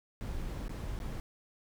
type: noise with dropouts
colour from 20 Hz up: brown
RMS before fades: -38 dBFS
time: 0.21-1.2 s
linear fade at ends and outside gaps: 0 ms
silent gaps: 0.681-0.694 / 0.989-1.001 s
effects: none